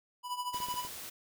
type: tone with tremolo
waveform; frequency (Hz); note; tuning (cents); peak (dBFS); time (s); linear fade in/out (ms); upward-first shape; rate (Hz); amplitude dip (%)
square; 987.8; B5; 0; -32; 0.23-0.88; 50; triangle; 13; 80
type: noise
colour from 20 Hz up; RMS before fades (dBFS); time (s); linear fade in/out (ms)
white; -44; 0.53-1.1; 10
type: clicks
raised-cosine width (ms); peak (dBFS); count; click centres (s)
2; -35; 5; 0.545 / 0.603 / 0.686 / 0.741 / 0.85
effects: none